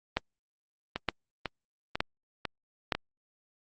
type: two click trains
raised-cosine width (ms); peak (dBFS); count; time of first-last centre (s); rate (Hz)
0.3; -15 / -10; 5 / 4; 0.96-2.95 / 0.17-2.922; 2.01 / 1.09
effects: Opus 32 kbps